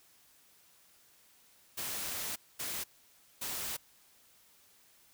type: noise bursts at uneven times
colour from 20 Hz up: white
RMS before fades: -38 dBFS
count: 3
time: 1.77-2.36 / 2.59-2.84 / 3.41-3.77 s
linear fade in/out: 10 ms
effects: white hiss -64 dBFS RMS until 5.13 s